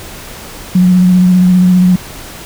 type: tone with vibrato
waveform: sine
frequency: 181.9 Hz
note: F#3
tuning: 29 cents flat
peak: -4 dBFS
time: 0.75-1.96 s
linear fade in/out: 5 ms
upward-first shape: sine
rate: 15 Hz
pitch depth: 24 cents each way
effects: pink hiss -29 dBFS RMS until 2.45 s